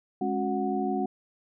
sine tone cluster, 207.6 / 274.2 / 366.2 / 736 Hz, G#3 / C#4 / F#4 / F#5, 0 / -19 / -18 / -9 cents, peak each -31 dBFS, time 0.21-1.06 s, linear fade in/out 5 ms, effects none

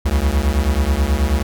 square beating tone pair, 65 / 74.3 Hz, C2 / D2, -11 / +21 cents, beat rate 9.3 Hz, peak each -18 dBFS, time 0.05-1.43 s, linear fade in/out 10 ms, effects none

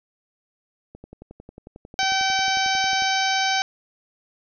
click train, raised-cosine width 2 ms, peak -27 dBFS, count 24, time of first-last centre 0.95-3.022 s, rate 11.1 Hz
harmonic tone, 769 Hz, G5, 33 cents flat, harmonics 1 / 2 / 3 / 4 / 5 / 6 / 7 / 8, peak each -23 / -26 / -28 / -29 / -30 / -31 / -31 / -32 dBFS, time 1.99-3.62 s, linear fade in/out 0 ms
effects none

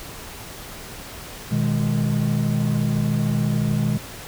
triangle chord, G# minor, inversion first, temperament equal with one note detuned, 121.98 / 155.56 / 207.7 Hz, B2 / D#3 / G#3, -21 / 0 / 0 cents, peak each -21 dBFS, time 1.51-3.98 s, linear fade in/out 10 ms, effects pink hiss -37 dBFS RMS until 4.27 s

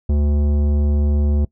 sine tone with tanh clipping, 73.1 Hz, D2, 7 cents flat, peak -16 dBFS, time 0.09-1.45 s, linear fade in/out 5 ms, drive 14 dB, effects noise-tail reverb RT60 0.1 s tail -21 dB re dry

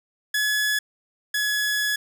sawtooth tone pair in turn, 1700 / 1692.8 Hz, G#6 / G#6, +40 / +33 cents, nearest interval unison, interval 7 cents, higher first, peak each -17 / -18 dBFS, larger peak first, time 0.34-0.79 / 1.34-1.96 s, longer second, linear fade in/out 5 ms, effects none

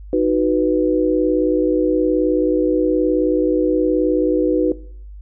sine chord, B major, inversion first, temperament equal, 311.1 / 370 / 493.9 Hz, D#4 / F#4 / B4, 0 / 0 / 0 cents, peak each -18 dBFS, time 0.13-4.72 s, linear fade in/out 2 ms, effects noise-tail reverb RT60 0.6 s tail -20 dB re dry + added 50 Hz sine -33 dBFS peak until 5.21 s

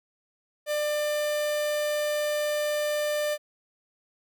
45% pulse tone, 596 Hz, D5, 25 cents sharp, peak -25 dBFS, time 0.66-3.38 s, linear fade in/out 50 ms, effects none

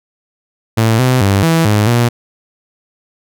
sawtooth tone with pitch steps, 112.4 / 127.7 / 98.8 / 164.1 / 105.2 / 119.3 Hz, A2 / C3 / G2 / E3 / G#2 / A#2, +37 / -42 / +14 / -8 / +23 / +41 cents, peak -5 dBFS, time 0.77-2.09 s, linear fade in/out 10 ms, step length 220 ms, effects none

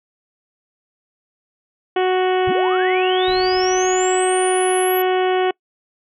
harmonic tone, 370 Hz, F#4, in tune, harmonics 1 / 2 / 3 / 4 / 5 / 6 / 7 / 8 / 9, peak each -16 / -20 / -29 / -30 / -31 / -33 / -36 / -32 / -39 dBFS, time 1.96-5.51 s, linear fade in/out 5 ms
sine linear sweep, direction up, 53.4 to 11860 Hz, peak -24 dBFS, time 2.47-5.02 s, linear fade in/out 5 ms
brown noise with exponential decay, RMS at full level -36 dBFS, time 3.28-5.03 s, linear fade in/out 1 ms, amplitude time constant 380 ms
effects noise-tail reverb RT60 0.1 s tail -26 dB re dry

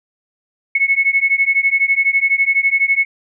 sine beating tone pair, 2192 / 2204 Hz, C#7 / C#7, -20 / -11 cents, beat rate 12 Hz, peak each -15 dBFS, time 0.75-3.05 s, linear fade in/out 5 ms, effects none

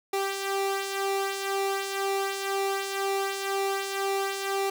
sawtooth tone with flanger, 392 Hz, G4, in tune, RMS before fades -29 dBFS, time 0.13-4.7 s, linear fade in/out 5 ms, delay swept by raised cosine 1.9 to 2.49 ms, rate 2 Hz, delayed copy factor -0.55, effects none

